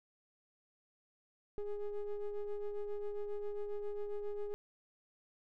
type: ring-modulated tone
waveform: triangle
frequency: 207.7 Hz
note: G#3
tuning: in tune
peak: -31 dBFS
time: 1.58-4.54 s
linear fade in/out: 0 ms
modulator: 204 Hz
effects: none